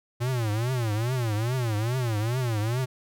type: tone with vibrato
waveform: square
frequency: 116.54 Hz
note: A#2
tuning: in tune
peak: -25 dBFS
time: 0.2-2.86 s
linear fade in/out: 20 ms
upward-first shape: triangle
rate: 2.4 Hz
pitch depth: 230 cents each way
effects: none